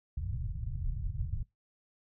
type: low-pass noise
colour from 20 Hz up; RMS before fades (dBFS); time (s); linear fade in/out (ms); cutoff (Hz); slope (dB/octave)
pink; -35; 0.17-1.43; 5; 140; 48
effects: noise-tail reverb RT60 0.2 s tail -23 dB re dry